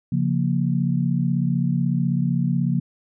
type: chord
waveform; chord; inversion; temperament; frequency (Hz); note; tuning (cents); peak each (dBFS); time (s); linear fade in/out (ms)
sine; Bb minor; first; equal; 138.59 / 174.61 / 233.1; Db3 / F3 / Bb3; 0 / 0 / 0; -22 / -22 / -25; 0.12-2.8; 5
effects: none